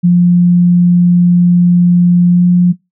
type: tone with pitch glide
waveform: sine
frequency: 175.9 to 177.43 Hz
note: F3 to F3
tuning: +13 to +28 cents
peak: -4 dBFS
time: 0.03-2.73 s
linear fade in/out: 20 ms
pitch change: +15 cents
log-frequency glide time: 2.29-2.45 s
effects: noise-tail reverb RT60 0.2 s tail -21 dB re dry